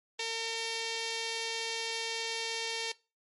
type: tone with notch filter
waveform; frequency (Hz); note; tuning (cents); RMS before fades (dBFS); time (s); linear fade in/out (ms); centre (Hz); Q
5% pulse; 454.7; A#4; -43; -35; 0.19-2.92; 5; 1300; 1.8
effects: noise-tail reverb RT60 0.3 s tail -21 dB re dry + MP3 48 kbps